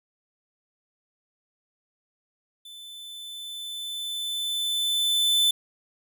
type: tone with level ramp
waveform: 45% pulse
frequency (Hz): 3518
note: A7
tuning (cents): -1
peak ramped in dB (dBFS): -42 to -18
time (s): 2.65-5.51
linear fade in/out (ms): 5
effects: none